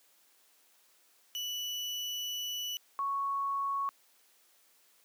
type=tone pair in turn; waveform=35% pulse / sine; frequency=2960 / 1108.7 Hz; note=F#7 / C#6; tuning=0 / 0 cents; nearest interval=octave + perfect fourth; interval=1700 cents; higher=first; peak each=-33 / -30 dBFS; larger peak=second; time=1.35-2.77 / 2.99-3.89 s; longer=first; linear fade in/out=0 ms; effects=white hiss -66 dBFS RMS until 5.04 s + high-pass 300 Hz 12 dB/octave